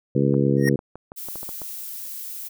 harmonic tone, 69.3 Hz, C#2, in tune, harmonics 2 / 3 / 4 / 5 / 6 / 7, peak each -21 / -23 / -24 / -25 / -26 / -26 dBFS, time 0.15-0.76 s, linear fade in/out 5 ms
clicks, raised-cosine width 1 ms, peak -23 dBFS, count 10, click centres 0.342 / 0.677 / 0.791 / 0.956 / 1.119 / 1.286 / 1.357 / 1.431 / 1.491 / 1.618 s
square tone with exponential growth, 1864.7 Hz, A#6, in tune, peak -19 dBFS, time 0.57-0.69 s, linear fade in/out 2 ms, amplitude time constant 26 ms
violet noise, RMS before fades -34 dBFS, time 1.16-2.49 s, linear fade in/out 20 ms
effects none

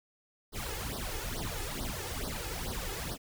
pink noise with flanger, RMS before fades -37 dBFS, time 0.52-3.18 s, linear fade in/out 50 ms, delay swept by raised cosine 0.2 to 2.4 ms, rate 2.3 Hz, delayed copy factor +1, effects none

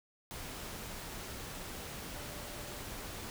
sine tone in noise, 587.3 Hz, D5, in tune, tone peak -53 dBFS, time 2.14-2.79 s, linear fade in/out 0 ms, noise pink, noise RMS -44 dBFS, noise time 0.31-3.3 s, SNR -12 dB, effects none

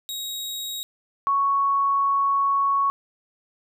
sawtooth / sine tone pair in turn, 3795 / 1110.2 Hz, A#7 / C#6, +30 / +2 cents, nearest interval octave + major sixth, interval 2128 cents, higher first, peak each -26 / -18 dBFS, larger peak second, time 0.09-0.83 / 1.27-2.9 s, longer second, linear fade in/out 0 ms, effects none

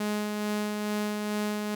sawtooth tone with tremolo, 209.6 Hz, G#3, 16 cents sharp, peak -23 dBFS, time 0-1.75 s, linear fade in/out 5 ms, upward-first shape sine, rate 2.3 Hz, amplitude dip 30%, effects none

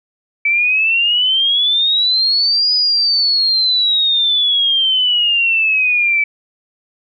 sine exponential two-way sweep, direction up then down, 2300 to 4978 to 2300 Hz, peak -11 dBFS, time 0.45-6.24 s, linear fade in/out 5 ms, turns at 2.74 s, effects none

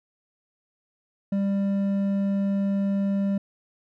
triangle tone with hard clipping, 197.9 Hz, G3, 17 cents sharp, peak -23 dBFS, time 1.32-3.38 s, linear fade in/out 5 ms, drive 9 dB, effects none

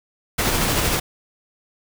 pink noise with tremolo, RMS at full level -19 dBFS, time 0.38-1 s, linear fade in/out 10 ms, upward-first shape sine, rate 13 Hz, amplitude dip 30%, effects none

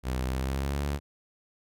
sawtooth tone with pitch glide, 64 to 71.42 Hz, C2 to D2, -38 to -48 cents, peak -24 dBFS, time 0.03-1 s, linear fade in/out 50 ms, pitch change +190 cents, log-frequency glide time 0.28-0.83 s, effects none

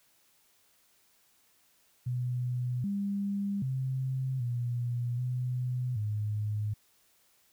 sine tone with pitch steps, 124.1 / 200.1 / 131.3 / 120.8 / 125.3 / 105.7 Hz, B2 / G3 / C3 / B2 / B2 / G#2, +9 / +36 / +6 / -38 / +25 / +31 cents, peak -29 dBFS, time 2.06-6.74 s, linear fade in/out 10 ms, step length 780 ms, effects white hiss -67 dBFS RMS until 7.52 s

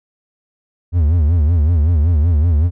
triangle tone with vibrato, 80.2 Hz, E2, 47 cents flat, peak -8 dBFS, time 0.92-2.71 s, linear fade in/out 50 ms, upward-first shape sine, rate 5.3 Hz, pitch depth 170 cents each way, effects none

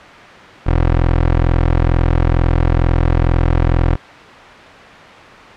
20% pulse tone, 42.2 Hz, E1, 41 cents sharp, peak -6 dBFS, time 0.66-3.96 s, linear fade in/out 10 ms, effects white hiss -35 dBFS RMS until 5.56 s + low-pass 2000 Hz 12 dB/octave

